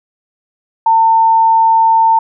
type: tone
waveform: sine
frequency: 900 Hz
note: A5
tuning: 39 cents sharp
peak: -6 dBFS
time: 0.86-2.19 s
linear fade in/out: 5 ms
effects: none